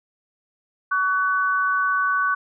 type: tone pair together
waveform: sine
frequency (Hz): 1133.2 / 1497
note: C#6 / F#6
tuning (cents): +38 / +20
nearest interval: perfect fourth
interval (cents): 482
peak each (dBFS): -21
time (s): 0.91-2.35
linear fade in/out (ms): 10
effects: none